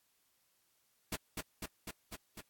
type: noise with echo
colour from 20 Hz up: pink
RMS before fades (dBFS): -37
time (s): 1.12-1.16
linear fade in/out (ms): 5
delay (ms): 250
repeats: 5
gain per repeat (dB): -2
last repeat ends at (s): 2.41
effects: white hiss -75 dBFS RMS until 2.49 s + AAC 64 kbps